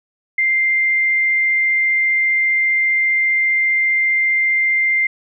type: tone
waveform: sine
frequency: 2095 Hz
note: C7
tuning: 2 cents sharp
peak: -13 dBFS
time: 0.38-5.07 s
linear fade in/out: 5 ms
effects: none